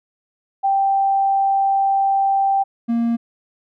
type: tone pair in turn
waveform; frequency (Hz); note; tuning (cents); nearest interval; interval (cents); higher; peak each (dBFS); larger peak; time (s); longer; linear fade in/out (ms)
sine / triangle; 784 / 233.1; G5 / A#3; 0 / 0; octave + major sixth; 2100; first; -14; neither; 0.63-2.64 / 2.88-3.17; first; 20
effects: none